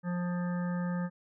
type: harmonic tone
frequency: 176.7 Hz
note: F3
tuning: 21 cents sharp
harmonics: 1 / 3 / 5 / 7 / 9 / 10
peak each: -30 / -42 / -46 / -46 / -48 / -50 dBFS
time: 0.03-1.1 s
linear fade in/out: 50 ms
effects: none